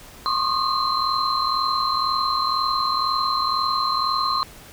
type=tone cluster; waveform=sine; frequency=1061 / 1103 / 1221 / 4112 Hz; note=C6 / C#6 / D#6 / C8; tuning=+24 / -9 / -33 / -31 cents; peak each=-25 dBFS; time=0.26-4.43 s; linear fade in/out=0 ms; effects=pink hiss -44 dBFS RMS until 4.72 s